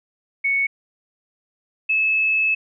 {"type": "tone pair in turn", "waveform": "sine", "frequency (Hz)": [2217, 2600], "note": ["C#7", "E7"], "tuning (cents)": [0, -24], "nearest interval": "minor third", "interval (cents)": 276, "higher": "second", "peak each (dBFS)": [-17, -16], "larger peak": "second", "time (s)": [[0.44, 0.67], [1.89, 2.55]], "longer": "second", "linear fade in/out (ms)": 10, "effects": []}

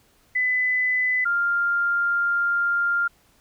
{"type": "tone pair in turn", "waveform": "sine", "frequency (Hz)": [2005, 1398.1], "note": ["B6", "F6"], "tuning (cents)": [26, 1], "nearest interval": "tritone", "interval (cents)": 625, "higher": "first", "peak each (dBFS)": -19, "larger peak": "neither", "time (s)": [[0.35, 1.25], [1.25, 3.08]], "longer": "second", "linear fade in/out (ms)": 10, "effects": ["pink hiss -60 dBFS RMS until 3.4 s"]}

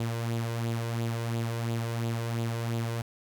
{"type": "tone with flanger", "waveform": "sawtooth", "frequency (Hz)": 115.8, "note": "A#2", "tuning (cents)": -11, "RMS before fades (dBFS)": -31, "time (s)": [0, 3.02], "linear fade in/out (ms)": 5, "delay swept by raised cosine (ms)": [0.26, 2.06], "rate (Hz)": 2.9, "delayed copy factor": 0.5, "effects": []}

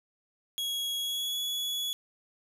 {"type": "tone with pitch glide", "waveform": "40% pulse", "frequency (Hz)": [3322, 3388], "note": ["G#7", "G#7"], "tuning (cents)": [0, 34], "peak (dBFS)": -29, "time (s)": [0.58, 1.93], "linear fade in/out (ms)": 0, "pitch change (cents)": 34, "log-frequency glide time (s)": [0.99, 1.38], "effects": []}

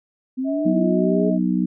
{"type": "linear sweep", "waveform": "sine", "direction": "up", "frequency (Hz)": [253.5, 424.2], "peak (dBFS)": -21, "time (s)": [0.37, 1.31], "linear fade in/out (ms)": 20}
{"type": "tone with pitch glide", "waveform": "sine", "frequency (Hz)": [644, 632.2], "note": ["E5", "D#5"], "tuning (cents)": [-41, 27], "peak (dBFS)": -24, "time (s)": [0.44, 1.39], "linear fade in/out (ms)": 50, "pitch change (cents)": -32, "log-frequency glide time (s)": [0.71, 0.9]}
{"type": "harmonic tone", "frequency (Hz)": 61.74, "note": "B1", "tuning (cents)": 0, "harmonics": [3, 4, 5], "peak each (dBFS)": [-20, -22, -24], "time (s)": [0.65, 1.66], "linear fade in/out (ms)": 10}
{"effects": []}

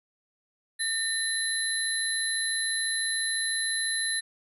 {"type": "tone cluster", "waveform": "sine", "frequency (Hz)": [1814, 4023, 10940], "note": ["A#6", "B7", "F9"], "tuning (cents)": [-48, 31, -37], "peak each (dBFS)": -30, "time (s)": [0.79, 4.21], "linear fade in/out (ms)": 20, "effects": ["tanh soft clip ceiling -17 dBFS"]}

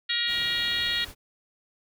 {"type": "harmonic tone", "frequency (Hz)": 473.5, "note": "A#4", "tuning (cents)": 27, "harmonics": [3, 4, 5, 6, 7, 8, 9], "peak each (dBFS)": [-38, -30, -37, -34, -30, -30, -34], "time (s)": [0.09, 1.05], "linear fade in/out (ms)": 10}
{"type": "noise", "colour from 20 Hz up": "pink", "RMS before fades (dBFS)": -43, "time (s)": [0.26, 1.15], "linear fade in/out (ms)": 50}
{"effects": []}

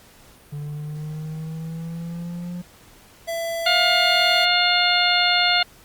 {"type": "exponential sweep", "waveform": "triangle", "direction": "up", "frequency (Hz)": [145.4, 177.7], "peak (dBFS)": -26, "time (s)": [0.52, 2.62], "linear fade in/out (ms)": 10}
{"type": "tone", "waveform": "square", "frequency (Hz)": 668, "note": "E5", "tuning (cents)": 23, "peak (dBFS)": -25, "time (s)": [3.27, 4.46], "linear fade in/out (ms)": 20}
{"type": "harmonic tone", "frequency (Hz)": 710, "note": "F5", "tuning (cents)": 28, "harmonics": [1, 2, 3, 4, 5, 6], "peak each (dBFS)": [-23, -23, -23, -23, -23, -23], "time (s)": [3.66, 5.63], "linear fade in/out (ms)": 5}
{"effects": ["pink hiss -50 dBFS RMS until 5.84 s", "Opus 48 kbps"]}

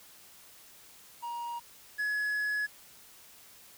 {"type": "tone pair in turn", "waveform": "triangle", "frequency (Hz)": [946, 1691.9], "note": ["A#5", "G#6"], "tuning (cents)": [25, 32], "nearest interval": "minor seventh", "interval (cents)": 1007, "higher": "second", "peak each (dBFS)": [-33, -27], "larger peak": "second", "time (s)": [[1.22, 1.6], [1.98, 2.67]], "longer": "second", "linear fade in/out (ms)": 20, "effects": ["white hiss -55 dBFS RMS until 3.77 s"]}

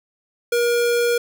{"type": "tone", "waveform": "square", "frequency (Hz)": 476.1, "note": "A#4", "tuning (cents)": 37, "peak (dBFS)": -17, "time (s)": [0.52, 1.18], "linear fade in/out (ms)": 5, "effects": []}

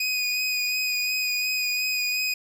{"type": "tone with vibrato", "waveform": "25% pulse", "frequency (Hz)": 2489, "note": "D#7", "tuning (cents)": 0, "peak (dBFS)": -20, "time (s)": [0, 2.34], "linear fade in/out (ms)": 5, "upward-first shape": "sine", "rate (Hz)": 2.8, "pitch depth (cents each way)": 17, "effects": []}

